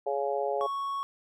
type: harmonic tone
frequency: 139.7 Hz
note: C#3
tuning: 14 cents sharp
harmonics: 3 / 4 / 5 / 6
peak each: -32 / -31 / -33 / -35 dBFS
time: 0.06-0.67 s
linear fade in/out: 10 ms
type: tone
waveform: triangle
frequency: 1108.7 Hz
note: C#6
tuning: in tune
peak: -28 dBFS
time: 0.61-1.03 s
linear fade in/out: 0 ms
effects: none